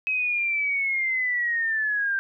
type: linear sweep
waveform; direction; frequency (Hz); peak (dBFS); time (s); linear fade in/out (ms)
sine; down; 2554 to 1568; -22; 0.07-2.19; 0
effects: none